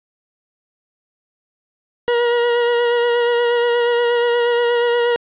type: tone with vibrato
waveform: 40% pulse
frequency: 477.1 Hz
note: A#4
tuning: 40 cents sharp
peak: -13 dBFS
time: 2.08-5.16 s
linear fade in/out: 0 ms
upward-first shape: sine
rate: 8.4 Hz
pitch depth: 20 cents each way
effects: resampled to 8000 Hz + 9-bit